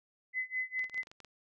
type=tone with tremolo; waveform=sine; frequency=2027 Hz; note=B6; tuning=45 cents sharp; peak=-30 dBFS; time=0.33-1.04 s; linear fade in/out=50 ms; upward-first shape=sine; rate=4.8 Hz; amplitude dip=95%
type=clicks; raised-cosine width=0.2 ms; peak=-34 dBFS; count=10; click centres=0.793 / 0.842 / 0.897 / 0.944 / 0.978 / 1.032 / 1.071 / 1.115 / 1.203 / 1.247 s
effects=none